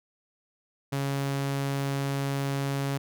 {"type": "tone", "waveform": "sawtooth", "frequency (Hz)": 138.59, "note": "C#3", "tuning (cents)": 0, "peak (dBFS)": -23, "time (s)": [0.92, 2.98], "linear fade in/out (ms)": 10, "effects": []}